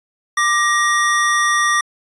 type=tone pair together; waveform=square; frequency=1183 / 1883.9 Hz; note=D6 / A#6; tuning=+12 / +18 cents; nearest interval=minor sixth; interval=806 cents; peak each=-17 dBFS; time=0.37-1.81 s; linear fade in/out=5 ms; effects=resampled to 22050 Hz